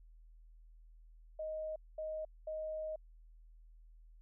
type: tone bursts at uneven times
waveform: sine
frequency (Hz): 625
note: D#5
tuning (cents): +8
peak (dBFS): -38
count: 3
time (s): 1.39-1.76 / 1.98-2.25 / 2.47-2.96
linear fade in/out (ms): 5
effects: added 40 Hz sine -56 dBFS peak until 4.21 s